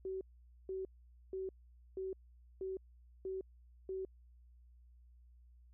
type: tone bursts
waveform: sine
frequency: 379.4 Hz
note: F#4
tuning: 43 cents sharp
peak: -38 dBFS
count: 7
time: 0.05-4.05 s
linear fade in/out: 2 ms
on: 160 ms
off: 480 ms
effects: added 60 Hz sine -59 dBFS peak until 5.73 s